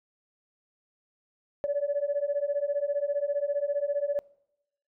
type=beating tone pair; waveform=sine; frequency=566 / 581 Hz; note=C#5 / D5; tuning=+36 / -19 cents; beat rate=15 Hz; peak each=-28 dBFS; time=1.64-4.19 s; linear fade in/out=0 ms; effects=noise-tail reverb RT60 0.8 s tail -23 dB re dry + tanh soft clip ceiling -19 dBFS